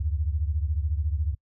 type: beating tone pair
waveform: sine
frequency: 72.6 / 86.6 Hz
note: D2 / F2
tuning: -19 / -14 cents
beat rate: 14 Hz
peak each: -25 / -29 dBFS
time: 0-1.35 s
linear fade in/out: 10 ms
effects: noise-tail reverb RT60 0.1 s tail -25 dB re dry